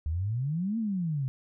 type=exponential two-way sweep; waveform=sine; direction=up then down; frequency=73.42 to 232.8 to 127.5 Hz; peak=-27 dBFS; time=0.06-1.28 s; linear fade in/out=0 ms; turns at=0.78 s; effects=none